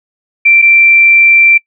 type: tone pair in turn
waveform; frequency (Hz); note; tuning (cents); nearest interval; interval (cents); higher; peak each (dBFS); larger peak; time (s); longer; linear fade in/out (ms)
sine; 2351 / 2351; D7 / D7; +1 / +1; unison; 0; neither; -3; neither; 0.45-0.62 / 0.62-1.58; second; 10
effects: noise-tail reverb RT60 0.1 s tail -25 dB re dry